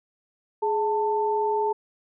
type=tone pair together; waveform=sine; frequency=419.7 / 888 Hz; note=G#4 / A5; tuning=+18 / +16 cents; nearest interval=octave + minor second; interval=1298 cents; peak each=-24 / -24 dBFS; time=0.62-1.73 s; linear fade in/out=10 ms; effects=none